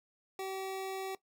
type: tone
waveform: 25% pulse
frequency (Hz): 383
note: G4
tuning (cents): -40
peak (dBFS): -33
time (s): 0.39-1.15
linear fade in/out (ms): 2
effects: noise-tail reverb RT60 0.1 s tail -18 dB re dry